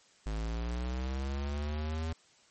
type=linear sweep; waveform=square; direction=up; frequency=52.3 to 81.5 Hz; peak=-33 dBFS; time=0.26-2.13 s; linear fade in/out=5 ms; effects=white hiss -63 dBFS RMS until 2.5 s + MP3 32 kbps